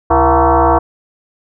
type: tone with frequency modulation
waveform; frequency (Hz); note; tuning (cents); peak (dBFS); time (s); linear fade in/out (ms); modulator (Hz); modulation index
sine; 130.81; C3; 0; -7; 0.1-0.79; 10; 202; 5.2
effects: none